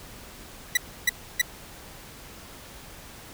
sawtooth tone bursts, 1962 Hz, B6, 12 cents flat, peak -14 dBFS, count 3, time 0.75-1.416 s, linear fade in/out 5 ms, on 22 ms, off 300 ms, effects pink hiss -45 dBFS RMS until 3.33 s

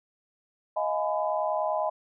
sine chord, F half-diminished seventh, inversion third, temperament just, 628.6 / 698.5 / 838.1 / 1005.8 Hz, Eb5 / F5 / Ab5 / Cb6, +18 / 0 / +16 / +31 cents, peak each -28 / -33 / -31 / -32 dBFS, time 0.76-1.9 s, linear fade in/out 10 ms, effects none

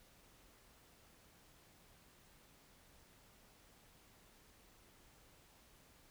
silence, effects pink hiss -66 dBFS RMS until 6.1 s

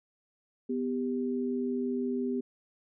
sine tone pair together, 249.4 / 395.3 Hz, B3 / G4, +17 / +15 cents, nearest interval minor sixth, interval 798 cents, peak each -30 / -33 dBFS, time 0.69-2.41 s, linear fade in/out 10 ms, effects none

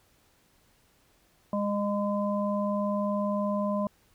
harmonic tone, 204.2 Hz, G#3, 29 cents flat, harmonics 1 / 3 / 5, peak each -28 / -30 / -34 dBFS, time 1.53-3.87 s, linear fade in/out 2 ms, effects pink hiss -65 dBFS RMS until 4.14 s

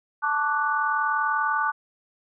sine chord, D major seventh, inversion second, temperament equal with one note detuned, 880 / 1134.6 / 1174.7 / 1480 Hz, A5 / C#6 / D6 / F#6, 0 / +40 / 0 / 0 cents, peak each -27 / -30 / -26 / -26 dBFS, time 0.22-1.72 s, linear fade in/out 20 ms, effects none

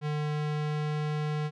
square tone with pitch glide, 150 to 150.96 Hz, D3 to D3, +37 to +48 cents, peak -29 dBFS, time 0.01-1.51 s, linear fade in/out 50 ms, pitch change +11 cents, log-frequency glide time 0.15-0.96 s, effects low-pass 4000 Hz 12 dB/octave

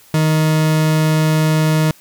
40% pulse tone, 156.3 Hz, D#3, 8 cents sharp, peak -11 dBFS, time 0.14-1.91 s, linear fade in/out 2 ms, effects white hiss -47 dBFS RMS until 2 s

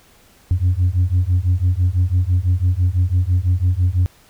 sine beating tone pair, 87.4 / 93.4 Hz, F2 / F#2, +2 / +17 cents, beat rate 6 Hz, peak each -15 dBFS, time 0.51-4.06 s, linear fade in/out 0 ms, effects tanh soft clip ceiling -10 dBFS + pink hiss -51 dBFS RMS until 4.29 s

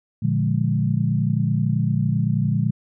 sine chord, Bb dominant seventh, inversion none, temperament equal, 116.54 / 146.83 / 174.61 / 207.7 Hz, Bb2 / D3 / F3 / Ab3, 0 / 0 / 0 / 0 cents, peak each -22 / -22 / -25 / -25 dBFS, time 0.22-2.71 s, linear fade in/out 10 ms, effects none

